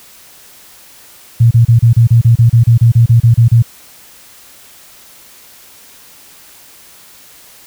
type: tone bursts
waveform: sine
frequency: 116.54 Hz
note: A#2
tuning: in tune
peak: -3 dBFS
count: 16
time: 1.4-3.625 s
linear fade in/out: 10 ms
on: 110 ms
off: 31 ms
effects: white hiss -40 dBFS RMS until 7.66 s